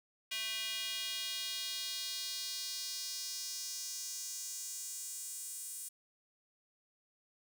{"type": "tone with high-pass filter sweep", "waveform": "square", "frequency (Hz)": 220, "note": "A3", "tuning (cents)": 0, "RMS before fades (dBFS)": -41, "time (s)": [0.31, 5.89], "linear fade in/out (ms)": 10, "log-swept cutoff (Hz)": [2800, 8900], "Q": 2.3, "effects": []}